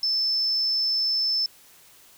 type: tone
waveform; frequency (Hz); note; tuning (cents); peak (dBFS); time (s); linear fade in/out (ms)
sine; 5274; E8; 0; -21; 0.03-1.46; 2
effects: white hiss -53 dBFS RMS until 2.17 s